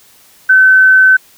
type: tone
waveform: sine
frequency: 1526 Hz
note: G6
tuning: 47 cents flat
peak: -3 dBFS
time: 0.49-1.17 s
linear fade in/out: 10 ms
effects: white hiss -45 dBFS RMS until 1.37 s

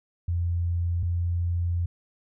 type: tone pair in turn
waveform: sine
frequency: 86.2 / 86.6 Hz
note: F2 / F2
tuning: -22 / -14 cents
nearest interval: unison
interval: 8 cents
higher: second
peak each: -23 dBFS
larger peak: neither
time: 0.28-1.03 / 1.03-1.86 s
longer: second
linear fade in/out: 5 ms
effects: none

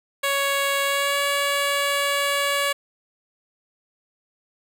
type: tone with pitch glide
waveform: 10% pulse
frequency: 557 to 565.8 Hz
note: C#5 to C#5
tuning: +8 to +35 cents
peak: -12 dBFS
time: 0.23-2.73 s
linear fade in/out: 10 ms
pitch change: +27 cents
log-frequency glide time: 0.84-1.18 s
effects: none

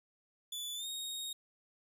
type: tone with pitch glide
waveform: sawtooth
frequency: 3468 to 3738 Hz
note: A7 to A#7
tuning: -26 to +4 cents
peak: -36 dBFS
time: 0.52-1.33 s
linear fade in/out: 5 ms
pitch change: +130 cents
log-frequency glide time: 0.75-0.88 s
effects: none

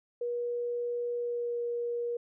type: tone with pitch glide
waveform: sine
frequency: 480.5 to 475.8 Hz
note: B4 to A#4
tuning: -48 to +35 cents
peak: -30 dBFS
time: 0.21-2.17 s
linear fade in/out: 5 ms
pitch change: -17 cents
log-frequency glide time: 1.15-1.6 s
effects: none

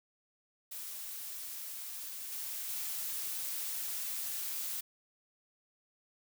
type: noise with level steps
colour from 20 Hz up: blue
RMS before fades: -43 / -40 / -38 dBFS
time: 0.71-4.81 s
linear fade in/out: 10 ms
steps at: 2.32 / 2.69 s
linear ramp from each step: 2 ms
effects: none

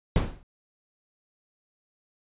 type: noise with exponential decay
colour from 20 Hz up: brown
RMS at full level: -17 dBFS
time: 0.16-0.43 s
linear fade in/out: 0 ms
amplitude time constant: 58 ms
effects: resampled to 8000 Hz

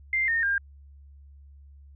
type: tone with pitch steps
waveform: sine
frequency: 2093 / 1832.6 / 1604.6 Hz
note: C7 / A#6 / G6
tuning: 0 / -30 / +40 cents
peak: -22 dBFS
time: 0.13-0.58 s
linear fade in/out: 2 ms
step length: 150 ms
effects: added 70 Hz sine -47 dBFS peak until 1.95 s

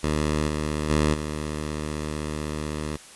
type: tone with level steps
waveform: 10% pulse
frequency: 75.9 Hz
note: D#2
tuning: 42 cents flat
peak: -14 / -17 / -11 / -20 dBFS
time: 0.03-2.97 s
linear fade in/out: 10 ms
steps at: 0.47 / 0.89 / 1.13 s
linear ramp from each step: 20 ms
effects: white hiss -46 dBFS RMS until 3.15 s + resampled to 24000 Hz

